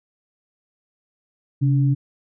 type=tone pair together; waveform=sine; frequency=135.5 / 287.1 Hz; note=C#3 / D4; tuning=-39 / -39 cents; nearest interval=octave + minor second; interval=1300 cents; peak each=-15 / -25 dBFS; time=1.61-1.95 s; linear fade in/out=20 ms; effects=none